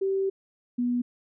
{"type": "tone pair in turn", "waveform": "sine", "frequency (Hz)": [387.4, 244], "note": ["G4", "B3"], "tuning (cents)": [-20, -21], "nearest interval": "minor sixth", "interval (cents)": 801, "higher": "first", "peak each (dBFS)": -23, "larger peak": "neither", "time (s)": [[0.01, 0.3], [0.78, 1.02]], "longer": "first", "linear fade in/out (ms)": 10, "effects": []}